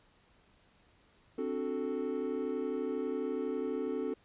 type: chord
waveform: triangle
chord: D dominant seventh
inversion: third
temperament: equal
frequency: 261.6 / 293.7 / 370 / 440 Hz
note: C4 / D4 / F#4 / A4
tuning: 0 / 0 / 0 / 0 cents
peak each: -36 / -38 / -37 / -34 dBFS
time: 1.38-4.14 s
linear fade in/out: 5 ms
effects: pink hiss -66 dBFS RMS until 4.24 s + resampled to 8000 Hz